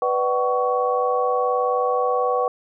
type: tone cluster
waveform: sine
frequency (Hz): 496.2 / 595 / 757 / 1119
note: B4 / D5 / F#5 / C#6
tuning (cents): +8 / +22 / +39 / +16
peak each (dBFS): -21 / -28 / -24 / -24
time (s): 0.02-2.48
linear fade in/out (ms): 2
effects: none